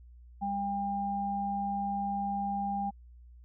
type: tone pair together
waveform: sine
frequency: 200 / 800 Hz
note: G3 / G5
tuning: +35 / +35 cents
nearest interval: 2 octaves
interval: 2400 cents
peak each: -35 / -31 dBFS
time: 0.41-2.91 s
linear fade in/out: 20 ms
effects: added 60 Hz sine -50 dBFS peak until 3.44 s